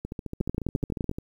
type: two click trains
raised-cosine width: 3 ms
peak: -20 / -13 dBFS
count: 17 / 9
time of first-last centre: 0.05-1.185 / 0.41-1.094 s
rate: 14.1 / 11.7 Hz
effects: 9-bit